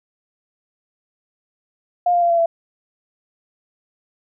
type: tone with pitch steps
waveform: sine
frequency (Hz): 708 / 698.3 / 688.6 / 679.2 / 669.8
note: F5 / F5 / F5 / F5 / E5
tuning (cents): +23 / 0 / -25 / -48 / +27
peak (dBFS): -13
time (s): 2.06-2.46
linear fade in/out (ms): 5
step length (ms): 80
effects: none